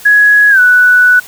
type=tone with pitch glide; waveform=sine; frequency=1674 to 1482.8 Hz; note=G#6 to F#6; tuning=+13 to +3 cents; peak=-3 dBFS; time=0.05-1.2 s; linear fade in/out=10 ms; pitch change=-210 cents; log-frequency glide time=0.5-0.6 s; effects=white hiss -33 dBFS RMS until 1.27 s